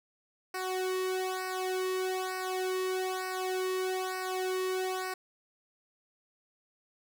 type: tone with flanger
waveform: sawtooth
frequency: 372.6 Hz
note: F#4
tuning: 12 cents sharp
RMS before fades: -33 dBFS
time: 0.54-5.14 s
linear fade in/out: 5 ms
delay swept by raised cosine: 0.29 to 1.28 ms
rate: 1.1 Hz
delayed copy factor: -0.95
effects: none